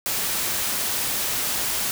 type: noise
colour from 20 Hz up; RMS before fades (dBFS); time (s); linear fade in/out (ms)
white; -25; 0.06-1.91; 0
effects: none